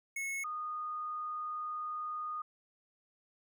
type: tone pair in turn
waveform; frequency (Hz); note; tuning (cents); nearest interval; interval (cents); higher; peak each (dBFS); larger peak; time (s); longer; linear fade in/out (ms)
square / sine; 2189 / 1231.1; C#7 / D#6; -22 / -19; minor seventh; 997; first; -36 / -36; neither; 0.16-0.44 / 0.44-2.42; second; 5
effects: none